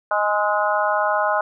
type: harmonic tone with a mistuned harmonic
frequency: 207.7 Hz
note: G#3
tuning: in tune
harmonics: 3 / 4 / 5 / 6 / 7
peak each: -22 / -23 / -24 / -25 / -25 dBFS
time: 0.11-1.41 s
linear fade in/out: 2 ms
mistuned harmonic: 6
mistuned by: +31 cents
effects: none